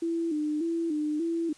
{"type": "tone with vibrato", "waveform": "sine", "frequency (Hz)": 317.2, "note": "D#4", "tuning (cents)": 33, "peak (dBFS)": -26, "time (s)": [0.02, 1.53], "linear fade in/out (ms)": 5, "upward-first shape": "square", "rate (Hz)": 1.7, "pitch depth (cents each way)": 87, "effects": ["white hiss -56 dBFS RMS until 1.57 s", "resampled to 22050 Hz"]}